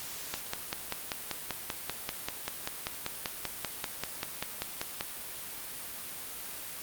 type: click train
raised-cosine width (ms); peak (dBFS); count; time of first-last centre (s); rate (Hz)
0.2; -14; 25; 0.34-5.009; 5.14
effects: white hiss -41 dBFS RMS until 6.82 s + Opus 48 kbps